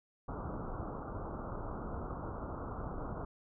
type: low-pass noise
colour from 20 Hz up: pink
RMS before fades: -41 dBFS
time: 0.28-3.25 s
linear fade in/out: 5 ms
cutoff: 1400 Hz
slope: 96 dB/octave
effects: none